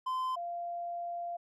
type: tone pair in turn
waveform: triangle / sine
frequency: 1030 / 692.5 Hz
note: C6 / F5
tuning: -28 / -15 cents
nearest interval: perfect fifth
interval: 687 cents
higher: first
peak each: -29 / -35 dBFS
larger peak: first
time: 0.06-0.36 / 0.36-1.37 s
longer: second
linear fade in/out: 10 ms
effects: none